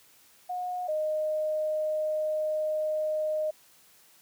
sine tone pair in turn, 724 / 617.1 Hz, F#5 / D#5, -38 / -14 cents, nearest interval minor third, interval 276 cents, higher first, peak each -30 / -26 dBFS, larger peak second, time 0.49-0.88 / 0.88-3.51 s, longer second, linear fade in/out 10 ms, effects white hiss -59 dBFS RMS until 4.21 s + high-pass 80 Hz 12 dB/octave

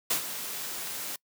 white noise with ADSR envelope, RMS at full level -25 dBFS, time 0.1-1.16 s, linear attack 8 ms, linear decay 100 ms, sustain -11 dB, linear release 4 ms, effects noise-tail reverb RT60 0.1 s tail -25 dB re dry + high-pass 150 Hz 12 dB/octave

